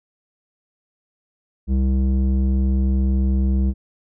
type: tone with low-pass filter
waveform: square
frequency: 65.5 Hz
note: C2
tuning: 2 cents sharp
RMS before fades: -18 dBFS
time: 1.67-3.74 s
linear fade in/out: 50 ms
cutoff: 240 Hz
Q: 1.4
effects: none